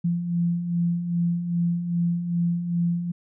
sine beating tone pair, 170 / 172.5 Hz, F3 / F3, -46 / -21 cents, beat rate 2.5 Hz, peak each -30 / -22 dBFS, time 0.04-3.12 s, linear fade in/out 10 ms, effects none

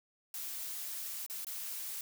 blue noise with dropouts, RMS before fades -41 dBFS, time 0.34-2.01 s, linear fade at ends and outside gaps 2 ms, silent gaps 1.264-1.298 / 1.447-1.468 s, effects none

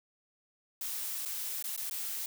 blue noise with dropouts, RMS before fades -37 dBFS, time 0.81-2.26 s, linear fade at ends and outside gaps 2 ms, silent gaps 1.252-1.257 / 1.626-1.641 / 1.764-1.776 / 1.898-1.91 s, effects none

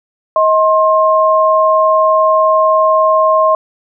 sine tone pair together, 632.7 / 1064 Hz, D#5 / C6, +29 / +29 cents, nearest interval major sixth, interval 900 cents, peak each -10 dBFS, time 0.36-3.55 s, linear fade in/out 2 ms, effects none

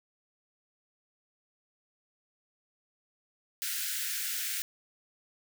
white high-pass noise, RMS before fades -34 dBFS, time 3.62-4.62 s, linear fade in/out 0 ms, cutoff 1400 Hz, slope 96 dB/octave, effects none

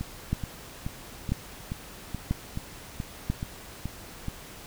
two click trains, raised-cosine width 5 ms, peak -19 / -13 dBFS, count 11 / 4, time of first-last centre 0.01-4.284 / 0.33-3.3 s, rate 2.34 / 1.01 Hz, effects pink hiss -45 dBFS RMS until 4.66 s

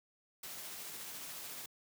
white noise with tremolo, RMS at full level -45 dBFS, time 0.43-1.66 s, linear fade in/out 5 ms, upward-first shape triangle, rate 14 Hz, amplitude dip 25%, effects high-pass 100 Hz 12 dB/octave

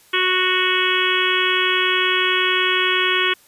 harmonic tone, 369.1 Hz, F#4, 4 cents flat, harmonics 1 / 3 / 4 / 5 / 6 / 7 / 8 / 9, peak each -24 / -24 / -24 / -24 / -24 / -24 / -24 / -24 dBFS, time 0.13-3.34 s, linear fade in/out 10 ms, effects white hiss -52 dBFS RMS until 3.47 s + resampled to 32000 Hz

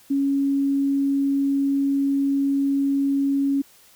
sine tone, 277.2 Hz, C#4, in tune, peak -18 dBFS, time 0.1-3.62 s, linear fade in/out 10 ms, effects white hiss -53 dBFS RMS until 3.95 s

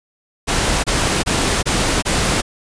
pink noise bursts, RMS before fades -17 dBFS, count 5, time 0.47-2.42 s, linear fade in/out 20 ms, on 370 ms, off 25 ms, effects resampled to 22050 Hz

